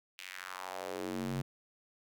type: tone with high-pass filter sweep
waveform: square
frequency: 46.25 Hz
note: F#1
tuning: in tune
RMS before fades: -40 dBFS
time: 0.18-1.42 s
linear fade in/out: 10 ms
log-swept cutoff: 2700 to 140 Hz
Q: 2.3
effects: none